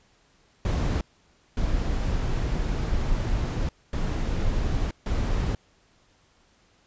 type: noise bursts at uneven times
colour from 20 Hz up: brown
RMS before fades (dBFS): -25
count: 4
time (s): 0.65-1.01 / 1.57-3.69 / 3.93-4.91 / 5.06-5.55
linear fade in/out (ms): 2
effects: pink hiss -62 dBFS RMS until 6.86 s + resampled to 16000 Hz